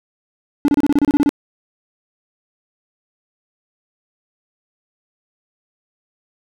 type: tone bursts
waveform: triangle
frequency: 288.3 Hz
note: D4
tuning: 32 cents flat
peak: -8 dBFS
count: 11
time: 0.65-1.292 s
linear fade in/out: 0 ms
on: 32 ms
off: 29 ms
effects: none